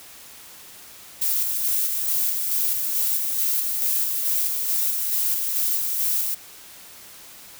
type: noise with tremolo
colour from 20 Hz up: violet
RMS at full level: -22 dBFS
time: 1.21-6.35 s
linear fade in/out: 10 ms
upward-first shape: square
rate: 2.3 Hz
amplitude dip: 30%
effects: white hiss -44 dBFS RMS until 7.59 s